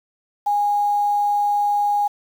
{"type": "tone with quantisation", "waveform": "sine", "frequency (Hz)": 822, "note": "G#5", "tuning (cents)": -18, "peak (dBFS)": -16, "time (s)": [0.46, 2.08], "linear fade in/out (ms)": 10, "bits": 7, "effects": []}